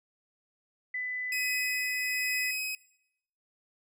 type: tone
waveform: sine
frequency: 2000 Hz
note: B6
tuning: 21 cents sharp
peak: -31 dBFS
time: 0.94-2.51 s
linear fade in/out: 5 ms
type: tone with tremolo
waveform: sawtooth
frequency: 2535 Hz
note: D#7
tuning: 32 cents sharp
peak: -26 dBFS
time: 1.32-2.75 s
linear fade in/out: 2 ms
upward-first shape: triangle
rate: 1.2 Hz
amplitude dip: 35%
effects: noise-tail reverb RT60 0.8 s tail -21 dB re dry